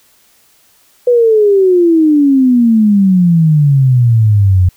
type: exponential sweep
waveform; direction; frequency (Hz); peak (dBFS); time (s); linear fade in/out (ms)
sine; down; 496.8 to 88.3; -5; 1.07-4.69; 5
effects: white hiss -50 dBFS RMS until 4.76 s